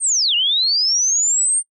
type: linear two-way sweep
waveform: sine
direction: down then up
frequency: 8870 to 2765 to 8870 Hz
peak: -14 dBFS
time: 0-1.63 s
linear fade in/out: 50 ms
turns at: 0.35 s
effects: noise-tail reverb RT60 0.1 s tail -26 dB re dry